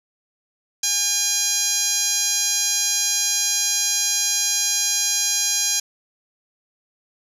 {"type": "tone with band-pass filter", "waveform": "10% pulse", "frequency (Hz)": 810, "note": "G#5", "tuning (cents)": -43, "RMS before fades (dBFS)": -21, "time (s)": [0.83, 5.8], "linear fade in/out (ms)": 5, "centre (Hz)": 7000, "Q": 6.9, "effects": []}